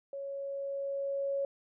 sine tone with level ramp, 554.4 Hz, C#5, in tune, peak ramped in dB -37 to -29 dBFS, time 0.13-1.45 s, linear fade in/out 2 ms, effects none

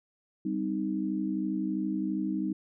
sine chord, C minor, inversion second, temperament equal with one note detuned, 196 / 258.9 / 311.1 Hz, G3 / C4 / Eb4, 0 / -18 / 0 cents, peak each -32 / -35 / -31 dBFS, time 0.45-2.53 s, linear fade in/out 5 ms, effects none

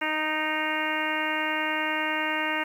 harmonic tone with a mistuned harmonic, 310 Hz, D#4, 6 cents flat, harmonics 1 / 2 / 3 / 4 / 5 / 6 / 7 / 8 / 9, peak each -34 / -35 / -32 / -36 / -33 / -32 / -33 / -38 / -34 dBFS, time 0.01-2.64 s, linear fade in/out 10 ms, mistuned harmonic 8, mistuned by -35 cents, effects 9-bit

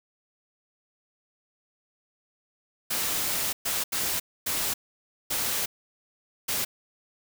white noise bursts at uneven times, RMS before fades -28 dBFS, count 6, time 2.9-3.53 / 3.65-3.84 / 3.92-4.2 / 4.46-4.74 / 5.3-5.66 / 6.48-6.65 s, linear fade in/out 10 ms, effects none

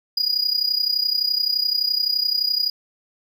triangle tone with amplitude modulation, 4897 Hz, D#8, 28 cents flat, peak -14 dBFS, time 0.17-2.7 s, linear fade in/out 5 ms, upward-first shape sine, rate 31.7 Hz, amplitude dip 80%, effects none

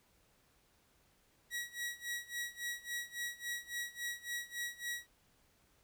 sawtooth tone with tremolo, 1917 Hz, A#6, 48 cents sharp, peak -33 dBFS, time 1.5-5.07 s, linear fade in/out 50 ms, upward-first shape sine, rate 3.6 Hz, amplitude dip 90%, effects pink hiss -71 dBFS RMS until 5.83 s

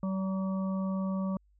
harmonic tone with a mistuned harmonic, 190.9 Hz, G3, 46 cents flat, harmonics 1 / 3 / 5 / 6, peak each -29 / -40 / -47 / -44 dBFS, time 0.03-1.37 s, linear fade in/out 2 ms, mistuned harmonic 5, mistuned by -26 cents, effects added 50 Hz sine -62 dBFS peak until 1.59 s

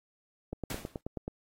click train, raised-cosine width 2 ms, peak -22 dBFS, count 8, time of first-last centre 0.53-1.279 s, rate 9.34 Hz
pink noise with exponential decay, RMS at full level -35 dBFS, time 0.7-1.01 s, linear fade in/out 2 ms, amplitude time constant 67 ms
effects AAC 48 kbps

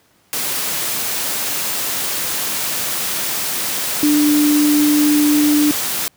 sine tone in noise, 296.4 Hz, D4, 16 cents sharp, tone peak -11 dBFS, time 4.03-5.71 s, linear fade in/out 0 ms, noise white, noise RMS -21 dBFS, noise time 0.33-6.08 s, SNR +7 dB, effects pink hiss -56 dBFS RMS until 6.16 s + high-pass 100 Hz 12 dB/octave

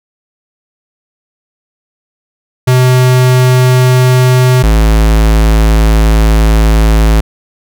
square tone pair in turn, 127.2 / 54.23 Hz, C3 / A1, -48 / -24 cents, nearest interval octave + minor third, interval 1476 cents, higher first, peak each -5 dBFS, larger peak neither, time 2.67-4.63 / 4.63-7.21 s, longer second, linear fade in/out 10 ms, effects none

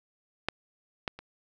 clicks, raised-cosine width 0.3 ms, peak -11 / -14 / -27 dBFS, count 3, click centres 0.486 / 1.078 / 1.19 s, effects none

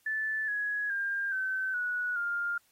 sine tone with pitch steps, 1749 / 1673.9 / 1602 / 1533.2 / 1467.3 / 1404.3 Hz, A6 / G#6 / G6 / G6 / F#6 / F6, -11 / +13 / +37 / -39 / -15 / +9 cents, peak -29 dBFS, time 0.06-2.58 s, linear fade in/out 5 ms, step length 420 ms, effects white hiss -68 dBFS RMS until 2.71 s + AAC 48 kbps

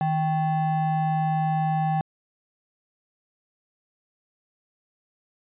triangle ring-modulated tone, 470 Hz, A#4, 14 cents sharp, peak -16 dBFS, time 0.01-2.01 s, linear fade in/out 0 ms, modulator 312 Hz, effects resampled to 8000 Hz

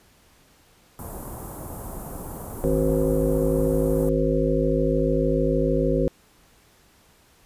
pink band-stop noise, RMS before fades -35 dBFS, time 0.99-4.09 s, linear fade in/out 0 ms, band 1100 to 9400 Hz, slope 24 dB/octave
harmonic tone, 53.3 Hz, G#1, 46 cents sharp, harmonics 1 / 3 / 5 / 7 / 9 / 10, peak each -26 / -26 / -26 / -26 / -26 / -26 dBFS, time 2.64-6.08 s, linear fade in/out 0 ms
effects pink hiss -57 dBFS RMS until 7.45 s + resampled to 32000 Hz

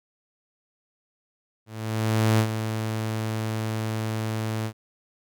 sawtooth tone with ADSR envelope, 110 Hz, A2, in tune, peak -13 dBFS, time 1.66-4.73 s, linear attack 730 ms, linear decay 77 ms, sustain -9 dB, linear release 75 ms, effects none

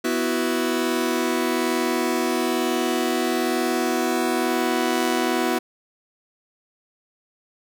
sawtooth chord, B suspended fourth, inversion none, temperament just, 246.9 / 329.3 / 370.4 Hz, B3 / E4 / F#4, 0 / -2 / +2 cents, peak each -21 dBFS, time 0.04-5.59 s, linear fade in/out 10 ms, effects none

